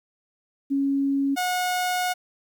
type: tone pair in turn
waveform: sine / sawtooth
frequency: 276.5 / 726.3 Hz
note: C#4 / F#5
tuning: -4 / -32 cents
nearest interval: octave + perfect fourth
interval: 1672 cents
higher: second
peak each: -20 / -19 dBFS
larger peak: second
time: 0.7-1.36 / 1.36-2.14 s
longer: second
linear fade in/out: 20 ms
effects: 10-bit